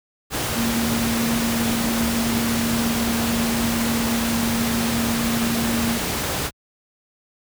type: tone in noise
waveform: sine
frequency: 231.5 Hz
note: A#3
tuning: 12 cents flat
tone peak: -21 dBFS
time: 0.54-6 s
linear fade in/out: 50 ms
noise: pink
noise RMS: -24 dBFS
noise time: 0.3-6.51 s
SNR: 0 dB
effects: high-pass 60 Hz 12 dB/octave